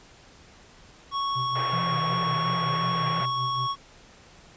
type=tone; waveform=square; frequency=1108.7 Hz; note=C#6; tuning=in tune; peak=-26 dBFS; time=1.11-3.76 s; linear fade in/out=50 ms
type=tone with tremolo; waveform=triangle; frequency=127.1 Hz; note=C3; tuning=50 cents flat; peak=-28 dBFS; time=1.35-3.68 s; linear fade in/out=20 ms; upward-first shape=sine; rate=5.4 Hz; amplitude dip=70%
type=band-pass noise; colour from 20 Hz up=pink; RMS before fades=-35 dBFS; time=1.55-3.26 s; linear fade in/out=10 ms; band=410 to 2500 Hz; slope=24 dB/octave
type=tone with vibrato; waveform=sine; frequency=164.81 Hz; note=E3; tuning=in tune; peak=-30 dBFS; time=1.73-3.21 s; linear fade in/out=2 ms; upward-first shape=sine; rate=2.8 Hz; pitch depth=77 cents each way
effects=pink hiss -52 dBFS RMS until 4.56 s + resampled to 16000 Hz